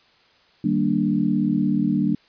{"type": "chord", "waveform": "sine", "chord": "Eb major seventh", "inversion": "none", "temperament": "equal", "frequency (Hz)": [155.56, 196, 233.1, 293.7], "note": ["Eb3", "G3", "Bb3", "D4"], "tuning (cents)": [0, 0, 0, 0], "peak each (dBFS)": [-27, -22, -23, -23], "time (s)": [0.64, 2.15], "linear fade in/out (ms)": 5, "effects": ["white hiss -57 dBFS RMS until 2.28 s", "resampled to 11025 Hz"]}